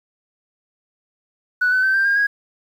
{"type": "tone with pitch steps", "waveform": "sine", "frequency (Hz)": [1480, 1512, 1544.6, 1578, 1612.1, 1646.9], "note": ["F#6", "F#6", "G6", "G6", "G6", "G#6"], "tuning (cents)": [0, 37, -26, 11, 48, -15], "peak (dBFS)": -13, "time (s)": [1.61, 2.27], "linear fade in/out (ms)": 10, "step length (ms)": 110, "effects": ["tanh soft clip ceiling -11 dBFS", "8-bit"]}